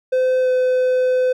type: tone with pitch glide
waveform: triangle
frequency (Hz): 513 to 508.3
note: C5 to B4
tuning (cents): -34 to +50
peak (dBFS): -12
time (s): 0.12-1.33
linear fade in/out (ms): 10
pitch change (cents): -16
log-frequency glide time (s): 0.41-0.49
effects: none